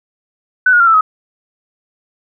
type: tone with pitch steps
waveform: sine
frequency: 1500 / 1438.9 / 1380.3 / 1324.1 / 1270.1 Hz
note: F#6 / F#6 / F6 / E6 / D#6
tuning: +23 / -49 / -21 / +7 / +35 cents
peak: -6 dBFS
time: 0.66-1.01 s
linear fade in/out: 5 ms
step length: 70 ms
effects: none